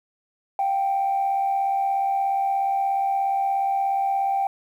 sine tone pair together, 707.1 / 784 Hz, F5 / G5, +21 / 0 cents, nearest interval major second, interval 179 cents, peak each -29 / -19 dBFS, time 0.59-4.47 s, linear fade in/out 2 ms, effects tanh soft clip ceiling -16 dBFS + 9-bit

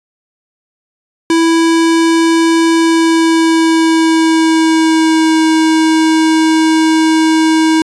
square tone with pitch glide, 329.6 to 318.7 Hz, E4 to D#4, 0 to +42 cents, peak -8 dBFS, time 1.3-7.82 s, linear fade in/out 2 ms, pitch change -58 cents, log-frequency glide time 2.75-5.44 s, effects resampled to 22050 Hz

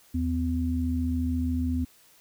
sine tone pair together, 79.53 / 252.8 Hz, D#2 / B3, +38 / +41 cents, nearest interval octave + minor sixth, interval 2003 cents, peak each -27 dBFS, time 0.14-1.85 s, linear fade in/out 10 ms, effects white hiss -58 dBFS RMS until 2.2 s

